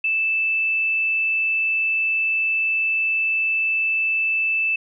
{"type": "tone", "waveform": "sine", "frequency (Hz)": 2637, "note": "E7", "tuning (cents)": 0, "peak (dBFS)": -18, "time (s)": [0.04, 4.76], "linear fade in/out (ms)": 5, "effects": []}